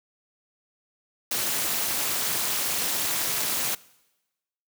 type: noise with amplitude modulation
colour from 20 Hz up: white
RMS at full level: -23 dBFS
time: 1.31-3.75 s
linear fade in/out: 5 ms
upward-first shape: sine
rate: 251 Hz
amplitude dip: 85%
effects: noise-tail reverb RT60 1.0 s tail -22 dB re dry + high-pass 100 Hz 12 dB/octave